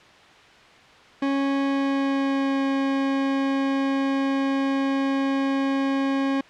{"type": "tone with pitch glide", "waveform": "40% pulse", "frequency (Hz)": [275.6, 272.4], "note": ["C#4", "C#4"], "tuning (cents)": [-10, -30], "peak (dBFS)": -20, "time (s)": [1.22, 6.41], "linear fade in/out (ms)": 5, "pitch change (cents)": -20, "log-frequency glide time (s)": [1.64, 2.64], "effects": ["white hiss -49 dBFS RMS until 6.49 s", "low-pass 3000 Hz 12 dB/octave"]}